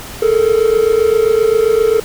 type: tone pair together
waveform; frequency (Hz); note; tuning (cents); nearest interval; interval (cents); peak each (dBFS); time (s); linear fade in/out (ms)
triangle; 429.5 / 457.1; A4 / A#4; -42 / -34; minor second; 108; -10; 0.22-2; 5
effects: pink hiss -30 dBFS RMS until 2.04 s